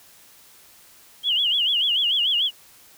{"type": "tone with vibrato", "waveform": "sine", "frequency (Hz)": 3100, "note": "G7", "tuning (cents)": -20, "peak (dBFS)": -18, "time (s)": [1.23, 2.51], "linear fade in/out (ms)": 50, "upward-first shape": "sine", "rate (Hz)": 6.8, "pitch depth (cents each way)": 170, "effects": ["white hiss -51 dBFS RMS until 2.97 s"]}